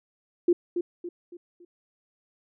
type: tone with echo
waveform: sine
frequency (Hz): 349.2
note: F4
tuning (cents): 0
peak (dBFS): -16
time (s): 0.48-0.53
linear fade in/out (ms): 5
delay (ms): 280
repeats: 4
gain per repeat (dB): -8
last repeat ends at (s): 1.65
effects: none